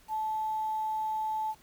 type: tone with quantisation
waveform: sine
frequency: 870 Hz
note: A5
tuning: 20 cents flat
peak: -29 dBFS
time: 0.08-1.55 s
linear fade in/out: 50 ms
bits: 9
effects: pink hiss -60 dBFS RMS until 1.62 s